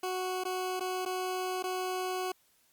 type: tone with dropouts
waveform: 20% pulse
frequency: 369.5 Hz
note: F#4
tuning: 2 cents flat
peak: -27 dBFS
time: 0.03-2.32 s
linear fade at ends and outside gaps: 5 ms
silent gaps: 0.438-0.451 / 0.797-0.806 / 1.052-1.059 / 1.626-1.638 s
effects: white hiss -68 dBFS RMS until 2.72 s + Opus 48 kbps